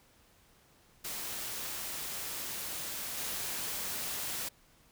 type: noise with level steps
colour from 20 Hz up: white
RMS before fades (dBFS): -39 / -37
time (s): 1.04-4.49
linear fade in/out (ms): 10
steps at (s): 3.17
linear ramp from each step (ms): 2
effects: pink hiss -64 dBFS RMS until 4.91 s